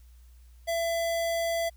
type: tone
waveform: square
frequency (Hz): 670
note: E5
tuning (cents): +28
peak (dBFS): -27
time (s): 0.67-1.7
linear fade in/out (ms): 20
effects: added 60 Hz sine -50 dBFS peak until 1.76 s + white hiss -67 dBFS RMS until 1.76 s